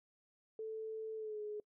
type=tone with pitch glide; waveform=sine; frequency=440 to 420.9 Hz; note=A4 to G#4; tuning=0 to +23 cents; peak=-40 dBFS; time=0.59-1.6 s; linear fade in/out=2 ms; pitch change=-77 cents; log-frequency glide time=1.16-1.41 s; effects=noise-tail reverb RT60 0.1 s tail -25 dB re dry